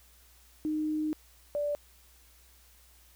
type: tone pair in turn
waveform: sine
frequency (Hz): 307.7 / 584.4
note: D#4 / D5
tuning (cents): -19 / -9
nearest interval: major seventh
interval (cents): 1110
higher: second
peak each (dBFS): -28 / -28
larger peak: neither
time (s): 0.65-1.13 / 1.55-1.75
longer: first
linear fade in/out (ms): 0
effects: added 60 Hz sine -60 dBFS peak until 3.15 s + white hiss -61 dBFS RMS until 3.15 s